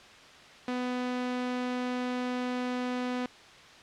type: tone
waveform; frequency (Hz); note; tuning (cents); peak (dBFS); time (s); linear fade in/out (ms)
sawtooth; 249.3; B3; +16; -26; 0.68-3.26; 2
effects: white hiss -51 dBFS RMS until 3.82 s + low-pass 4000 Hz 12 dB/octave